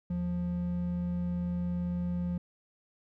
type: tone pair together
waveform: triangle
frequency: 78.42 / 176.2 Hz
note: D#2 / F3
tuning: +14 / +16 cents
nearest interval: octave + major second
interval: 1402 cents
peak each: -37 / -28 dBFS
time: 0.1-2.38 s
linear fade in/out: 5 ms
effects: none